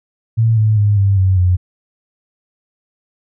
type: tone with pitch steps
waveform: sine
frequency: 113.3 / 108.25 / 103.42 / 98.8 / 94.4 / 90.19 Hz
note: A#2 / A2 / G#2 / G2 / F#2 / F#2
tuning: -49 / -28 / -7 / +14 / +35 / -44 cents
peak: -9 dBFS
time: 0.37-1.57 s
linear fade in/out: 20 ms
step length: 200 ms
effects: none